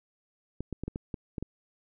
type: clicks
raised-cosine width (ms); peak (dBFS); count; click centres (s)
3; -21; 8; 0.606 / 0.727 / 0.836 / 0.88 / 0.959 / 1.142 / 1.382 / 1.426
effects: none